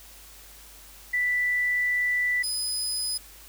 sine / 25% pulse tone pair in turn, 1976 / 5007 Hz, B6 / D#8, 0 / +10 cents, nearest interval octave + major third, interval 1610 cents, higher second, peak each -22 dBFS, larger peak neither, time 1.13-2.43 / 2.43-3.18 s, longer first, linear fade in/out 10 ms, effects added 50 Hz sine -52 dBFS peak until 3.48 s + white hiss -49 dBFS RMS until 3.48 s

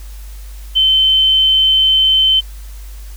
sine tone, 3078 Hz, G7, 32 cents flat, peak -8 dBFS, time 0.75-2.41 s, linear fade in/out 20 ms, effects added 50 Hz sine -28 dBFS peak until 3.16 s + white hiss -43 dBFS RMS until 3.16 s

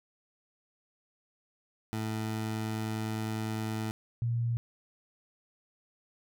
20% pulse / sine tone pair in turn, 109.7 / 117.59 Hz, A2 / A#2, -5 / +16 cents, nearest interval minor second, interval 121 cents, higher second, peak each -27 dBFS, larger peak neither, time 1.93-3.91 / 4.22-4.57 s, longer first, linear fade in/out 0 ms, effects none

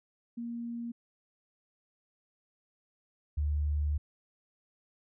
sine tone pair in turn, 235.1 / 74.05 Hz, A#3 / D2, +15 / +15 cents, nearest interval octave + minor sixth, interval 2000 cents, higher first, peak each -35 / -27 dBFS, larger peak second, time 0.37-0.92 / 3.37-3.98 s, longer second, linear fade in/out 10 ms, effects none

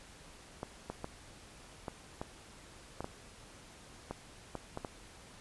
clicks, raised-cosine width 1 ms, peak -24 dBFS, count 11, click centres 0.631 / 0.9 / 1.044 / 1.882 / 2.215 / 3.006 / 3.044 / 4.11 / 4.553 / 4.774 / 4.848 s, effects pink hiss -55 dBFS RMS until 5.4 s + resampled to 24000 Hz

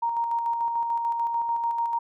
sine tone with tremolo, 932.3 Hz, A#5, in tune, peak -22 dBFS, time 0.02-1.99 s, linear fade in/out 10 ms, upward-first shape square, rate 6.8 Hz, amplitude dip 35%, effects none

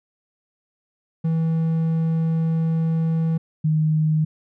triangle / sine tone pair in turn, 162.5 / 155.6 Hz, E3 / D#3, -24 / 0 cents, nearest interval minor second, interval 76 cents, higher first, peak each -16 dBFS, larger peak neither, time 1.24-3.38 / 3.64-4.25 s, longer first, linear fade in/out 10 ms, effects none

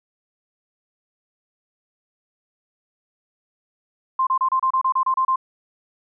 sine tone bursts, 1048 Hz, C6, 2 cents sharp, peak -16 dBFS, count 11, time 4.19-5.359 s, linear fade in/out 5 ms, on 79 ms, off 30 ms, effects none

